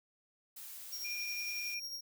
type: noise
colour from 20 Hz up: blue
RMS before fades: -48 dBFS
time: 0.56-1.75 s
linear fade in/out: 10 ms
type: tone with tremolo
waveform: 45% pulse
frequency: 5588 Hz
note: F8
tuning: in tune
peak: -39 dBFS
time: 0.92-2.01 s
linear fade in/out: 10 ms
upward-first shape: sine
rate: 11 Hz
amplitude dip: 45%
type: tone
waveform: sine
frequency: 2412 Hz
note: D7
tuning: 46 cents sharp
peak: -39 dBFS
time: 1.04-1.8 s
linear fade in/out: 10 ms
effects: none